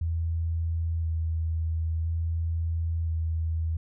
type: tone with vibrato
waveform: sine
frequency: 81.8 Hz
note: E2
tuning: 13 cents flat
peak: -25 dBFS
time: 0.01-3.77 s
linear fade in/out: 5 ms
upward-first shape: square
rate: 0.49 Hz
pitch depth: 15 cents each way
effects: none